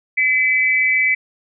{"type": "tone pair together", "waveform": "sine", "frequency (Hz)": [2029, 2302], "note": ["B6", "D7"], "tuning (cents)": [46, -35], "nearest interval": "major second", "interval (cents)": 219, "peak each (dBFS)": -16, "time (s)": [0.17, 1.15], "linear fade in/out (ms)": 10, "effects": []}